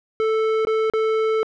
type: tone with dropouts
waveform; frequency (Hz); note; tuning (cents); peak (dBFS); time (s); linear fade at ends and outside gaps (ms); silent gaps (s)
square; 440; A4; 0; -18; 0.2-1.43; 0; 0.65-0.671 / 0.899-0.936
effects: low-pass 2000 Hz 12 dB/octave